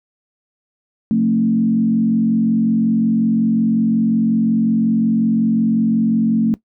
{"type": "tone with frequency modulation", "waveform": "sine", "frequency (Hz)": 223, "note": "A3", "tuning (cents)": 23, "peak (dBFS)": -12, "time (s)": [1.11, 6.54], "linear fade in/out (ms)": 0, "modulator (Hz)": 45.5, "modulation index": 0.8, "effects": ["noise-tail reverb RT60 0.1 s tail -18 dB re dry"]}